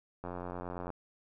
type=click train; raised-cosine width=1 ms; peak=-26 dBFS; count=60; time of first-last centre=0.24-0.903 s; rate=89 Hz; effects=none